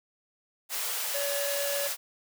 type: high-pass noise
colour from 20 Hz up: white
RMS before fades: -32 dBFS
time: 0.69-1.97 s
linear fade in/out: 50 ms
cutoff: 460 Hz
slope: 48 dB/octave
type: harmonic tone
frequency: 567 Hz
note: C#5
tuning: 39 cents sharp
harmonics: 1 / 3 / 5 / 7 / 9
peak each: -31 / -41 / -45 / -48 / -50 dBFS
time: 1.14-1.88 s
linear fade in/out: 10 ms
effects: none